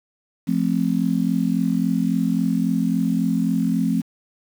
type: chord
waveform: sine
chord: F major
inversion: none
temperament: just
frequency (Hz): 174.61 / 218.3 / 261.9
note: F3 / A3 / C4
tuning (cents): 0 / -13 / +2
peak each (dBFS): -22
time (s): 0.47-4.02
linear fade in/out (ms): 20
effects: 7-bit